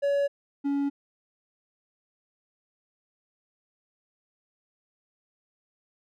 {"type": "tone pair in turn", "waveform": "triangle", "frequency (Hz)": [565, 281.5], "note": ["C#5", "C#4"], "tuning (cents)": [33, 27], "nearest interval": "octave", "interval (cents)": 1206, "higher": "first", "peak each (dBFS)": [-20, -22], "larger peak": "first", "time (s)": [[0.02, 0.28], [0.64, 0.9]], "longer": "neither", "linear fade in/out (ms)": 20, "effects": []}